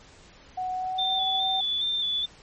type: tone with pitch glide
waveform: sine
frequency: 740 to 761.2 Hz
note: F#5 to F#5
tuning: 0 to +49 cents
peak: -27 dBFS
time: 0.57-1.61 s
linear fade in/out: 10 ms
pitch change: +49 cents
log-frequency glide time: 0.75-1.21 s
type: tone with vibrato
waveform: sine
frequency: 3520 Hz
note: A7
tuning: in tune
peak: -24 dBFS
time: 0.98-2.26 s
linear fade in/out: 10 ms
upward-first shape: square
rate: 2.4 Hz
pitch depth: 30 cents each way
effects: pink hiss -52 dBFS RMS until 2.42 s + MP3 32 kbps